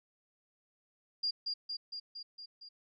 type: tone with echo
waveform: sine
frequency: 4808 Hz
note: D8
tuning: 40 cents sharp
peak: -30 dBFS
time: 1.23-1.31 s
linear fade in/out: 10 ms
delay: 230 ms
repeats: 6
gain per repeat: -3 dB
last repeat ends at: 2.69 s
effects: none